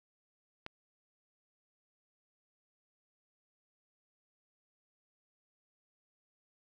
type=click; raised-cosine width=0.3 ms; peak=-25 dBFS; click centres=0.664 s; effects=none